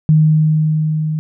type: tone with level ramp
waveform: sine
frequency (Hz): 155.3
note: D#3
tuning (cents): -3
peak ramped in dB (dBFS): -6 to -16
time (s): 0.09-1.19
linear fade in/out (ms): 0
effects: none